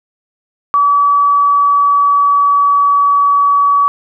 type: tone with pitch glide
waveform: sine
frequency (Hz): 1145 to 1137.7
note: D6 to C#6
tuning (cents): -44 to +45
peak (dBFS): -7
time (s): 0.74-3.88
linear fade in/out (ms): 0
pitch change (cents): -11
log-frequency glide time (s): 1.16-3.52
effects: none